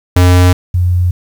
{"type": "tone pair in turn", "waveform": ["square", "sine"], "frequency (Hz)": [89.9, 89.18], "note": ["F#2", "F2"], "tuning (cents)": [-49, 37], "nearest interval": "unison", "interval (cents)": 14, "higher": "first", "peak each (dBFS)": [-5, -8], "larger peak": "first", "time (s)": [[0.16, 0.53], [0.74, 1.11]], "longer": "neither", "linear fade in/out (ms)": 5, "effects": ["7-bit"]}